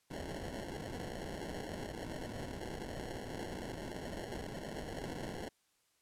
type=noise with sample-and-hold; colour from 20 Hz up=white; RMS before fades=-43 dBFS; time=0.1-5.49 s; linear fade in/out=10 ms; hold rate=1225 Hz; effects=white hiss -75 dBFS RMS until 6.01 s + low-pass 11000 Hz 12 dB/octave